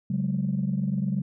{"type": "chord", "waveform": "sine", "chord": "C# suspended fourth", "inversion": "none", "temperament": "equal with one note detuned", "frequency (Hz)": [138.59, 187.36, 207.7], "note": ["C#3", "F#3", "G#3"], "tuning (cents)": [0, 22, 0], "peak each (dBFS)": [-28, -26, -29], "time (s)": [0.1, 1.22], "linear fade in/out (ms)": 5, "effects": ["tanh soft clip ceiling -16 dBFS"]}